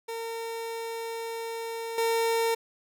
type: tone with level steps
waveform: 30% pulse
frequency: 457.1 Hz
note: A#4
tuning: 34 cents flat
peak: -30 / -21 dBFS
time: 0.08-2.55 s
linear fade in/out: 10 ms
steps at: 1.98 s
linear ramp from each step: 2 ms
effects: none